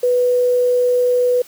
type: tone with quantisation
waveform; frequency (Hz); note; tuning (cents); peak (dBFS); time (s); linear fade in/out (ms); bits
sine; 493.9; B4; 0; -12; 0.03-1.42; 5; 6
effects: white hiss -44 dBFS RMS until 1.47 s + high-pass 100 Hz 12 dB/octave